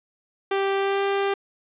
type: tone with pitch glide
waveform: sawtooth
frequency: 392 to 396.3 Hz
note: G4 to G4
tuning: 0 to +19 cents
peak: -17 dBFS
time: 0.51-1.34 s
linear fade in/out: 5 ms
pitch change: +19 cents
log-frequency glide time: 0.77-1.03 s
effects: resampled to 8000 Hz + 9-bit